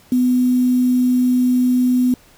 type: tone with quantisation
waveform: sine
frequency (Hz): 250.4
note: B3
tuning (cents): +24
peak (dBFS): -12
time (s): 0.12-2.14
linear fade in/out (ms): 2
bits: 6
effects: pink hiss -50 dBFS RMS until 2.37 s